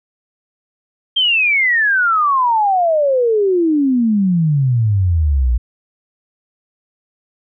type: exponential sweep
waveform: sine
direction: down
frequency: 3199 to 56.7 Hz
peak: -11 dBFS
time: 1.16-5.58 s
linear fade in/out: 10 ms
effects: none